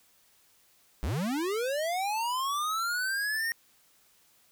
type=linear sweep; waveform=square; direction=up; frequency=49.39 to 1864.7 Hz; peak=-29 dBFS; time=1.03-3.52 s; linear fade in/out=0 ms; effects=white hiss -64 dBFS RMS until 4.51 s